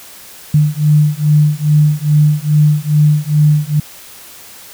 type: beating tone pair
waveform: sine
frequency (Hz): 148.9 / 151.3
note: D3 / D#3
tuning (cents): +24 / -48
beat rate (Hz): 2.4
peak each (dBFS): -11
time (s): 0.54-3.8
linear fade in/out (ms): 5
effects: white hiss -36 dBFS RMS until 4.73 s